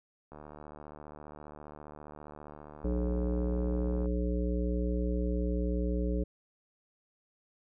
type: click train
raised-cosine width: 1 ms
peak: -33 dBFS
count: 281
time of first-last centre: 0.32-4.058 s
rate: 74.9 Hz
type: harmonic tone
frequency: 60.4 Hz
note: B1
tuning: 38 cents flat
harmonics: 1 / 3 / 5 / 7 / 9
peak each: -30 / -35 / -37 / -38 / -40 dBFS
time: 2.84-6.24 s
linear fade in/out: 10 ms
effects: none